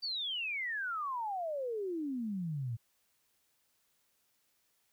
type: exponential sweep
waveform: sine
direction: down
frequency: 4699 to 110 Hz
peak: -34 dBFS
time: 0.02-2.77 s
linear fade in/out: 20 ms
effects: white hiss -75 dBFS RMS until 4.92 s

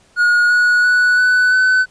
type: tone with pitch steps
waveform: triangle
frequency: 1443 / 1459.8 / 1476.7 / 1493.9 / 1511.2 Hz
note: F#6 / F#6 / F#6 / F#6 / F#6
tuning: -44 / -24 / -4 / +16 / +36 cents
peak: -8 dBFS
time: 0.16-1.86 s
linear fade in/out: 50 ms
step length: 340 ms
effects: pink hiss -52 dBFS RMS until 1.9 s + resampled to 22050 Hz

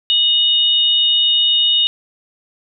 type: tone pair together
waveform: sine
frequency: 2924 / 3684 Hz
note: F#7 / A#7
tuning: -21 / -21 cents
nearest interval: major third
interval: 400 cents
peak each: -14 dBFS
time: 0.1-1.87 s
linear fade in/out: 0 ms
effects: none

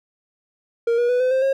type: tone with pitch steps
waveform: triangle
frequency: 466.2 / 480.1 / 494.5 / 509.3 / 524.5 / 540.2 Hz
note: A#4 / B4 / B4 / C5 / C5 / C#5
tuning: 0 / -49 / +2 / -47 / +4 / -45 cents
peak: -14 dBFS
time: 0.87-1.53 s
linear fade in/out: 5 ms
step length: 110 ms
effects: none

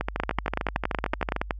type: two click trains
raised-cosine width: 0.5 ms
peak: -11 / -9 dBFS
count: 19 / 15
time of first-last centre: 0.01-1.363 / 0.2-1.508 s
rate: 13.3 / 10.7 Hz
effects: added 50 Hz sine -35 dBFS peak until 1.59 s

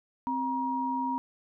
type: tone pair together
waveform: sine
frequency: 261.6 / 950.2 Hz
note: C4 / A#5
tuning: 0 / +33 cents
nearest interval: octave + minor seventh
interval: 2233 cents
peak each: -32 / -29 dBFS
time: 0.27-1.18 s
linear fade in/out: 0 ms
effects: none

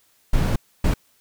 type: noise bursts at uneven times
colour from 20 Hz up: brown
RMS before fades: -18 dBFS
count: 2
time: 0.33-0.56 / 0.84-0.94 s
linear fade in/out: 5 ms
effects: white hiss -61 dBFS RMS until 1.2 s

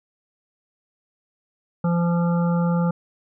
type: harmonic tone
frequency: 171.8 Hz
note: F3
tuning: 28 cents flat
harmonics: 1 / 3 / 5 / 7 / 8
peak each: -18 / -28 / -32 / -35 / -36 dBFS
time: 1.84-2.91 s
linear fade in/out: 5 ms
effects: none

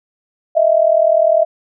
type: tone pair together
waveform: sine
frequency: 630 / 670 Hz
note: D#5 / E5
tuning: +21 / +28 cents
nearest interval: minor second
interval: 107 cents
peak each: -12 dBFS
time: 0.55-1.45 s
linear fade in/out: 20 ms
effects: none

